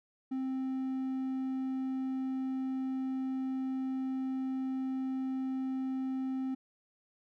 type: tone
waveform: triangle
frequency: 262.7 Hz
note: C4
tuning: 7 cents sharp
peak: -30 dBFS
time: 0.31-6.55 s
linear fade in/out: 10 ms
effects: none